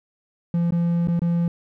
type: tone with dropouts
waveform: triangle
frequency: 170.9 Hz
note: F3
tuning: 37 cents flat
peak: -16 dBFS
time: 0.54-1.48 s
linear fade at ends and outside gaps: 2 ms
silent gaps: 0.707-0.722 / 1.073-1.083 / 1.194-1.218 s
effects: none